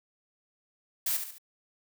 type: noise with echo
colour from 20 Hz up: blue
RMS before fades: -29 dBFS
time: 1.06-1.17 s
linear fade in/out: 5 ms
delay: 71 ms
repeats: 3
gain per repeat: -7 dB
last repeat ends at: 1.383 s
effects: none